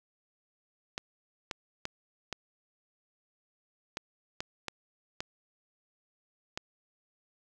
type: clicks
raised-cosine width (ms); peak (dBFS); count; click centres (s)
0.2; -17; 9; 0.979 / 1.512 / 1.854 / 2.327 / 3.971 / 4.405 / 4.683 / 5.205 / 6.575
effects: none